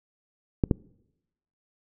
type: clicks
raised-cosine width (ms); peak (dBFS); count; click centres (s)
3; -8; 2; 0.638 / 0.712
effects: noise-tail reverb RT60 0.9 s tail -24 dB re dry